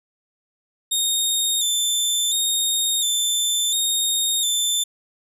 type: tone with vibrato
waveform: 20% pulse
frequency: 3623 Hz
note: A7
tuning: 50 cents sharp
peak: -13 dBFS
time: 0.91-4.84 s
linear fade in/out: 10 ms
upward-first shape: square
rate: 0.71 Hz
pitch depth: 40 cents each way
effects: none